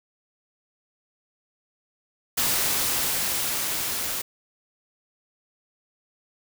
white noise with level ramp, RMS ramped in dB -23 to -29 dBFS, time 2.37-4.22 s, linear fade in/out 10 ms, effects none

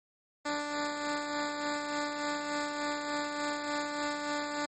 10% pulse tone with tremolo, 293.7 Hz, D4, in tune, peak -22 dBFS, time 0.45-4.66 s, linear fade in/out 10 ms, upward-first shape sine, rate 3.4 Hz, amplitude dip 40%, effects MP3 32 kbps

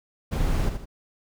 brown noise with echo, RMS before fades -24 dBFS, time 0.31-0.7 s, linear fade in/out 20 ms, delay 79 ms, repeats 2, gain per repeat -7 dB, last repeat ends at 0.858 s, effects none

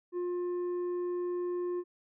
sine tone with tanh clipping, 354.7 Hz, F4, 27 cents sharp, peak -32 dBFS, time 0.12-1.84 s, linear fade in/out 50 ms, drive 5 dB, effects none

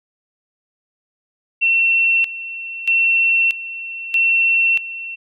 sine tone with tremolo, 2708 Hz, E7, 46 cents sharp, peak -12 dBFS, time 1.61-5.16 s, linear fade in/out 20 ms, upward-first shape square, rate 0.79 Hz, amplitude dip 80%, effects none

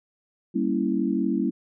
sine chord, G diminished seventh, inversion none, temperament equal, 196 / 233.1 / 277.2 / 329.6 Hz, G3 / Bb3 / Db4 / Fb4, 0 / 0 / 0 / 0 cents, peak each -27 dBFS, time 0.54-1.51 s, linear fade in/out 20 ms, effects none

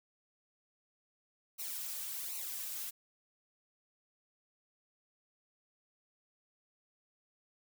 blue noise with flanger, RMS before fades -41 dBFS, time 1.58-2.91 s, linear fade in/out 20 ms, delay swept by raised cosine 0.59 to 2.99 ms, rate 1.3 Hz, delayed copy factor -0.85, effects none

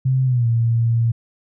sine tone with pitch glide, 130.81 to 115.87 Hz, C3 to A#2, 0 to -10 cents, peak -14 dBFS, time 0.05-1.12 s, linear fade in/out 10 ms, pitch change -210 cents, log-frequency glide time 0.25-0.47 s, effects none

